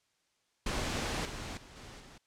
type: noise with level steps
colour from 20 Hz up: pink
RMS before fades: -34 / -41 / -53 / -49 / -53 dBFS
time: 0.66-2.18 s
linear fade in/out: 5 ms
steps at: 1.25 / 1.57 / 1.76 / 2 s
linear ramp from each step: 2 ms
effects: white hiss -75 dBFS RMS until 2.26 s + low-pass 7000 Hz 12 dB/octave